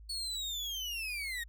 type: linear sweep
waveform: 35% pulse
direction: down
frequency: 4440 to 1831 Hz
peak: -34 dBFS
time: 0.09-1.44 s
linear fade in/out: 10 ms
effects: added 53 Hz sine -49 dBFS peak until 1.48 s